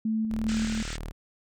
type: tone with tremolo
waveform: sine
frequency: 220 Hz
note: A3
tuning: in tune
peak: -24 dBFS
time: 0.05-0.83 s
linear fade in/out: 5 ms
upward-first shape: square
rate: 2.5 Hz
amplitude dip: 30%
type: tone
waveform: sawtooth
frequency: 38.89 Hz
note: D#1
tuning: in tune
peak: -30 dBFS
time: 0.3-1.12 s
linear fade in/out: 20 ms
type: band-pass noise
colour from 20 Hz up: pink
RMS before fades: -39 dBFS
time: 0.48-0.97 s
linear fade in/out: 10 ms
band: 1300 to 8400 Hz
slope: 96 dB/octave
effects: none